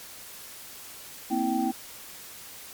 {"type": "tone cluster", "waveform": "sine", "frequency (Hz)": [233.6, 260.5, 324.8, 776], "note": ["A#3", "C4", "E4", "G5"], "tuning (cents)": [4, -7, -26, -18], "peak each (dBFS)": -29, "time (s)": [1.3, 1.72], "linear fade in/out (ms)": 20, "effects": ["white hiss -44 dBFS RMS until 2.73 s", "MP3 96 kbps"]}